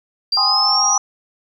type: exponential sweep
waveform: sine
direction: up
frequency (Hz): 4699 to 5920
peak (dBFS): -14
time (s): 0.32-0.98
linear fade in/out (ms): 5
type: chord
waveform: sine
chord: Ab major seventh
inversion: third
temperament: equal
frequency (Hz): 784 / 830.6 / 1046.5 / 1244.5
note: G5 / Ab5 / C6 / Eb6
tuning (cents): 0 / 0 / 0 / 0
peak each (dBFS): -23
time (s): 0.37-0.98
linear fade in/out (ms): 2
effects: 8-bit